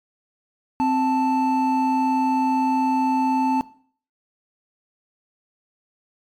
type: tone pair together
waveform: triangle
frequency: 261.6 / 880.7 Hz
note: C4 / A5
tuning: 0 / +1 cents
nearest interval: octave + major sixth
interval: 2101 cents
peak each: -18 dBFS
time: 0.8-3.61 s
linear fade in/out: 0 ms
effects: noise-tail reverb RT60 0.5 s tail -19 dB re dry + MP3 96 kbps